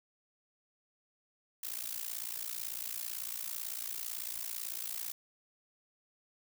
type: noise with amplitude modulation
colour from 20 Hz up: blue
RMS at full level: -36 dBFS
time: 1.63-5.12 s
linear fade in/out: 5 ms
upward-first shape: sine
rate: 58 Hz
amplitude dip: 90%
effects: none